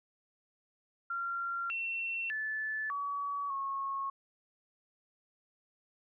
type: tone with pitch steps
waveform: sine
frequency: 1379 / 2707 / 1742 / 1135 / 1094 Hz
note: F6 / E7 / A6 / C#6 / C#6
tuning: -22 / +45 / -18 / +41 / -23 cents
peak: -33 dBFS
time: 1.1-4.1 s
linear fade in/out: 5 ms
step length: 600 ms
effects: none